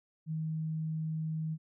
sine tone, 158.2 Hz, D#3, 29 cents sharp, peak -32 dBFS, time 0.26-1.58 s, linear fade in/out 50 ms, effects none

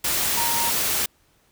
sine tone in noise, 932.3 Hz, A#5, in tune, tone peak -26 dBFS, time 0.37-0.7 s, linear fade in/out 5 ms, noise white, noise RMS -23 dBFS, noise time 0.04-1.06 s, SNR -6 dB, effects pink hiss -62 dBFS RMS until 1.51 s

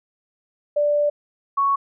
sine tone pair in turn, 587.3 / 1110.6 Hz, D5 / C#6, 0 / +3 cents, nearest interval major seventh, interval 1103 cents, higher second, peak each -16 dBFS, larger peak neither, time 0.76-1.1 / 1.57-1.76 s, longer first, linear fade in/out 10 ms, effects none

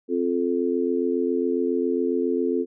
sine chord, F major, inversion second, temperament just, 261.9 / 349.2 / 436.5 Hz, C4 / F4 / A4, +2 / 0 / -14 cents, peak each -25 dBFS, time 0.08-2.66 s, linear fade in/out 50 ms, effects none

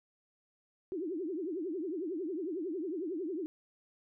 sine tone with vibrato, 343.7 Hz, F4, 28 cents flat, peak -34 dBFS, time 0.92-3.46 s, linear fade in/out 0 ms, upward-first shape triangle, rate 11 Hz, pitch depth 290 cents each way, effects none

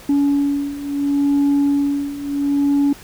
sine beating tone pair, 282.9 / 283.62 Hz, C#4 / C#4, +35 / +40 cents, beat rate 0.72 Hz, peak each -18 / -15 dBFS, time 0.09-2.93 s, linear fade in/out 5 ms, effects tanh soft clip ceiling -11 dBFS + pink hiss -41 dBFS RMS until 3.03 s

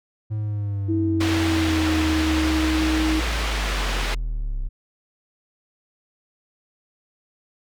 triangle linear sweep, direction down, 108.3 to 32 Hz, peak -21 dBFS, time 0.3-4.69 s, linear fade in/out 20 ms
sine tone with pitch glide, 325.4 to 314.7 Hz, E4 to D#4, -22 to +20 cents, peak -20 dBFS, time 0.88-3.21 s, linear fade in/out 20 ms, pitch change -58 cents, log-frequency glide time 1.45-1.86 s
white low-pass noise, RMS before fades -28 dBFS, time 1.2-4.15 s, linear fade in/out 10 ms, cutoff 3100 Hz, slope 12 dB/octave
effects none

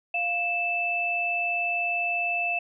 sine tone pair together, 698.5 / 2637 Hz, F5 / E7, 0 / 0 cents, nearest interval octave + major seventh, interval 2300 cents, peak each -30 / -25 dBFS, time 0.14-2.59 s, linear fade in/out 5 ms, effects none

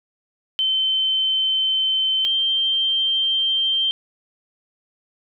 sine tone pair in turn, 3084 / 3147 Hz, G7 / G7, -29 / +6 cents, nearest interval unison, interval 35 cents, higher second, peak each -17 dBFS, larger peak neither, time 0.59-2.25 / 2.25-3.91 s, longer neither, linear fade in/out 0 ms, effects none

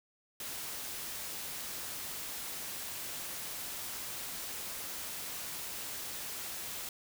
white noise, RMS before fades -41 dBFS, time 0.4-6.89 s, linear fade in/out 2 ms, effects none

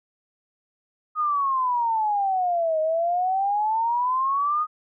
sine exponential two-way sweep, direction down then up, 1252 to 622.3 to 1252 Hz, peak -20 dBFS, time 1.15-4.67 s, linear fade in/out 50 ms, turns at 2.8 s, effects none

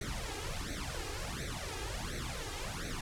pink noise with flanger, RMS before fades -39 dBFS, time 0.01-3.01 s, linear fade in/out 5 ms, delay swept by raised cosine 0.49 to 2.49 ms, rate 1.4 Hz, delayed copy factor +0.9, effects low-pass 9000 Hz 12 dB/octave

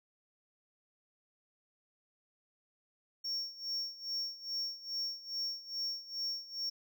triangle tone with tremolo, 5500 Hz, F8, 27 cents flat, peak -32 dBFS, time 3.24-6.7 s, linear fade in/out 10 ms, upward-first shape sine, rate 2.4 Hz, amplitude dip 85%, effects none

